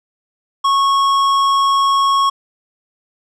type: tone with tanh clipping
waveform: triangle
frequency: 1100 Hz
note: C#6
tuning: 14 cents flat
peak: -13 dBFS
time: 0.64-2.3 s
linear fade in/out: 10 ms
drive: 16 dB
effects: none